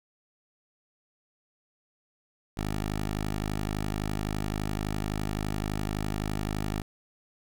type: tone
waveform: 10% pulse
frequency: 51.8 Hz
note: G#1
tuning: 4 cents flat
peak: -21 dBFS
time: 2.57-6.82 s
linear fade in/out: 5 ms
effects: none